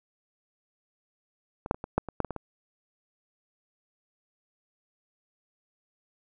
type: clicks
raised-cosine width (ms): 1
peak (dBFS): -22 / -7 / -25 / -21 / -9 / -22 / -11 / -19 / -19 / -21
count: 10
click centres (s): 1.661 / 1.711 / 1.745 / 1.841 / 1.98 / 2.087 / 2.203 / 2.247 / 2.307 / 2.363
effects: none